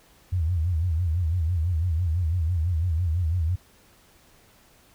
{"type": "tone with vibrato", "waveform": "sine", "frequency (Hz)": 84.5, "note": "E2", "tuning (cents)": 43, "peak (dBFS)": -21, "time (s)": [0.32, 3.56], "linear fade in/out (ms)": 10, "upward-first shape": "sine", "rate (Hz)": 6, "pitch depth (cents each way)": 150, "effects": ["pink hiss -57 dBFS RMS until 4.94 s"]}